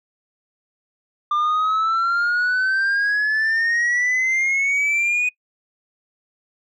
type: exponential sweep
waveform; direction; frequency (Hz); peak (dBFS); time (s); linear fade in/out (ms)
sine; up; 1189 to 2489; -14; 1.31-5.29; 5
effects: noise-tail reverb RT60 0.1 s tail -25 dB re dry + tanh soft clip ceiling -16 dBFS